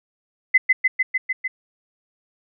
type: tone with echo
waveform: sine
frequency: 2036 Hz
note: C7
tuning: 48 cents flat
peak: -9 dBFS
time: 0.54-0.58 s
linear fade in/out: 10 ms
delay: 150 ms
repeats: 6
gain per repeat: -2 dB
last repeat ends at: 1.48 s
effects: none